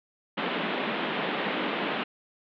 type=band-pass noise; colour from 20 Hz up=pink; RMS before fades=-30 dBFS; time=0.37-2.04 s; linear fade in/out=10 ms; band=180 to 3500 Hz; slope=48 dB/octave; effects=none